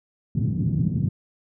pink band-pass noise, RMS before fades -23 dBFS, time 0.35-1.09 s, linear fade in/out 5 ms, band 110 to 200 Hz, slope 24 dB/octave, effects none

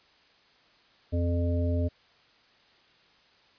harmonic tone, 86.3 Hz, F2, 20 cents flat, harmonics 1 / 3 / 5 / 7, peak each -25 / -32 / -38 / -35 dBFS, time 1.12-1.89 s, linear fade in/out 20 ms, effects white hiss -61 dBFS RMS until 3.58 s + resampled to 11025 Hz

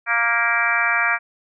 harmonic tone with a mistuned harmonic, 233.1 Hz, A#3, in tune, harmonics 3 / 4 / 5 / 6 / 7 / 8 / 9 / 10, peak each -28 / -29 / -26 / -23 / -22 / -25 / -33 / -22 dBFS, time 0.06-1.19 s, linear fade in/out 50 ms, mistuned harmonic 8, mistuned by +28 cents, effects none

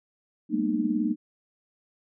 sine tone cluster, 195.6 / 211.9 / 231 / 250.2 / 304.9 Hz, G3 / G#3 / A#3 / B3 / D#4, -4 / +35 / -16 / +23 / -35 cents, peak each -33 / -33 / -27 / -34 / -27 dBFS, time 0.49-1.16 s, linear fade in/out 50 ms, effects none

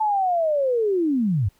sine linear sweep, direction down, 880 to 85.9 Hz, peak -18 dBFS, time 0-1.49 s, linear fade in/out 10 ms, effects pink hiss -62 dBFS RMS until 1.59 s

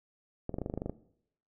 clicks, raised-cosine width 2 ms, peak -21 dBFS, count 11, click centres 0.494 / 0.542 / 0.585 / 0.617 / 0.661 / 0.699 / 0.739 / 0.776 / 0.819 / 0.86 / 0.896 s, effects noise-tail reverb RT60 0.7 s tail -18 dB re dry

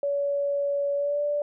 sine tone with pitch glide, 567 to 584.3 Hz, C#5 to D5, +39 to -9 cents, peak -23 dBFS, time 0.03-1.42 s, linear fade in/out 2 ms, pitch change +52 cents, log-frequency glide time 0.95-1.22 s, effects none

